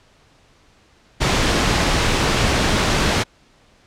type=noise; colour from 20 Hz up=pink; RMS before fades=-17 dBFS; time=1.2-3.24 s; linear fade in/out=20 ms; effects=pink hiss -54 dBFS RMS until 3.86 s + low-pass 6000 Hz 12 dB/octave